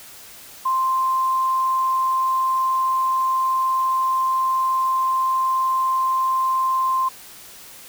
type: tone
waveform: sine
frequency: 1046.5 Hz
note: C6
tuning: in tune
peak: -17 dBFS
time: 0.65-7.09 s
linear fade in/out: 10 ms
effects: white hiss -42 dBFS RMS until 7.88 s